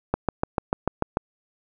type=click train; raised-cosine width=1 ms; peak=-7 dBFS; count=8; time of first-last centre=0.14-1.171 s; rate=6.79 Hz; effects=none